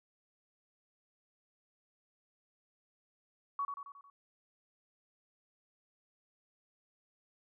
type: tone with echo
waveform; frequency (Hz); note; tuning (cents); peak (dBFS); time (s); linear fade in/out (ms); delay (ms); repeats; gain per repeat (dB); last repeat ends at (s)
sine; 1124; C#6; +24; -32; 3.59-3.65; 2; 90; 5; -5; 4.1
effects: none